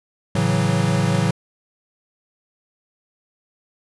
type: chord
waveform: square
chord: F# minor seventh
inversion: first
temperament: equal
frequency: 110 / 138.59 / 164.81 / 185 Hz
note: A2 / C#3 / E3 / F#3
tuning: 0 / 0 / 0 / 0 cents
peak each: -23 dBFS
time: 0.35-1.31 s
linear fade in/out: 5 ms
effects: resampled to 24000 Hz